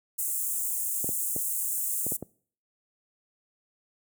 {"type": "high-pass noise", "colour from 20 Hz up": "pink", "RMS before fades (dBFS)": -30, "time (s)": [0.18, 2.17], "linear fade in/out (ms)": 10, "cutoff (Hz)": 7500, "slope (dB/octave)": 48}
{"type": "clicks", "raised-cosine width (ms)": 2, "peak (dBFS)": -21, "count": 6, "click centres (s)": [1.044, 1.091, 1.363, 2.066, 2.121, 2.226]}
{"effects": ["noise-tail reverb RT60 0.5 s tail -23 dB re dry", "high-pass 100 Hz 12 dB/octave"]}